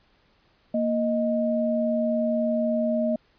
sine tone pair together, 233.1 / 623.3 Hz, A#3 / D#5, 0 / +3 cents, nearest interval octave + perfect fourth, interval 1703 cents, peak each -24 dBFS, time 0.74-3.16 s, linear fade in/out 5 ms, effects pink hiss -63 dBFS RMS until 3.38 s + resampled to 11025 Hz

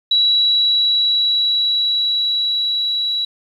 sine tone with level ramp, 3910 Hz, B7, 18 cents flat, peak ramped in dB -11 to -17 dBFS, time 0.11-3.25 s, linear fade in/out 5 ms, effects 8-bit

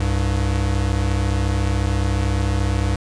square tone pair together, 65.41 / 99.46 Hz, C2 / G2, 0 / +26 cents, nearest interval perfect fifth, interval 726 cents, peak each -21 dBFS, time 0-2.96 s, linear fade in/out 5 ms, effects resampled to 22050 Hz

